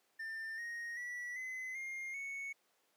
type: tone with pitch steps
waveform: triangle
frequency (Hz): 1793 / 1870.2 / 1950.8 / 2035 / 2122 / 2214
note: A6 / A#6 / B6 / C7 / C7 / C#7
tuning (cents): +32 / +5 / -22 / -49 / +24 / -3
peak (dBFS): -39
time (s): 0.19-2.53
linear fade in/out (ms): 10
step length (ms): 390
effects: pink hiss -75 dBFS RMS until 2.96 s + high-pass 400 Hz 12 dB/octave